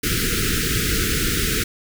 pink band-stop noise, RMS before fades -21 dBFS, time 0.03-1.64 s, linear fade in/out 10 ms, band 470 to 1300 Hz, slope 96 dB/octave, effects none

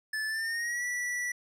square tone with pitch glide, 1742 to 1955.3 Hz, A6 to B6, -18 to -18 cents, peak -31 dBFS, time 0.13-1.32 s, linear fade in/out 5 ms, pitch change +200 cents, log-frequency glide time 0.27-0.84 s, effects low-pass 11000 Hz 12 dB/octave

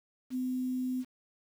sine tone with quantisation, 254.7 Hz, C4, 46 cents flat, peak -30 dBFS, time 0.3-1.05 s, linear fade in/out 50 ms, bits 9, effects none

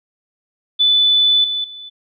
sine tone with level steps, 3491 Hz, A7, 14 cents flat, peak -10 / -18 / -31 dBFS, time 0.79-1.9 s, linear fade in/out 20 ms, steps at 1.44 / 1.64 s, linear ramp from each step 2 ms, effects none

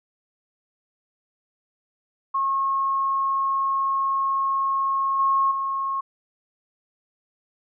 sine tone with level steps, 1086 Hz, C#6, 36 cents flat, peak -20 / -17 / -23 dBFS, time 2.34-6.01 s, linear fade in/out 10 ms, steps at 5.19 / 5.51 s, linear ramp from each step 5 ms, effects none

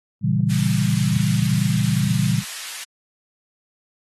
sine chord, A# diminished seventh, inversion none, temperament equal, 116.54 / 138.59 / 164.81 / 196 Hz, A#2 / C#3 / E3 / G3, 0 / 0 / 0 / 0 cents, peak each -22 dBFS, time 0.21-2.43 s, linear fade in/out 50 ms
pink high-pass noise, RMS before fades -33 dBFS, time 0.49-2.85 s, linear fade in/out 20 ms, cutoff 2000 Hz, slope 12 dB/octave
effects AAC 32 kbps

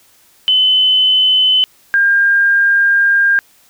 sine tone pair in turn, 3031 / 1605.6 Hz, F#7 / G6, +41 / +41 cents, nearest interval major seventh, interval 1100 cents, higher first, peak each -8 dBFS, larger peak neither, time 0.48-1.64 / 1.94-3.39 s, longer second, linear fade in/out 0 ms, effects white hiss -50 dBFS RMS until 3.69 s

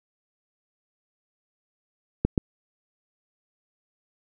clicks, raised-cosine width 3 ms, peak -7 dBFS, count 2, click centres 2.25 / 2.378 s, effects none

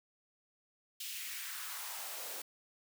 white noise with high-pass filter sweep, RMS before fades -43 dBFS, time 1-2.42 s, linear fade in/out 5 ms, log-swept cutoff 3100 to 400 Hz, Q 2, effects none

